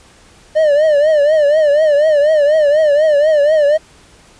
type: tone with vibrato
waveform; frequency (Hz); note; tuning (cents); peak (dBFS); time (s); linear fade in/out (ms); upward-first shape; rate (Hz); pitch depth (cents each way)
triangle; 601; D5; +40; -6; 0.55-3.78; 20; triangle; 4.1; 120
effects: pink hiss -45 dBFS RMS until 4.39 s + resampled to 22050 Hz